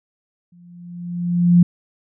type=tone with exponential growth; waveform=sine; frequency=174.61 Hz; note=F3; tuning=in tune; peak=-6 dBFS; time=0.52-1.63 s; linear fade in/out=5 ms; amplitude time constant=240 ms; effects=none